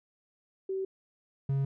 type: tone pair in turn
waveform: sine / triangle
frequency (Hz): 383 / 137.1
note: G4 / C#3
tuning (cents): -40 / -19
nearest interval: octave + tritone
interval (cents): 1779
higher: first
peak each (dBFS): -30 / -24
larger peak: second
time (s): 0.69-0.85 / 1.49-1.65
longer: neither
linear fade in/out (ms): 5
effects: none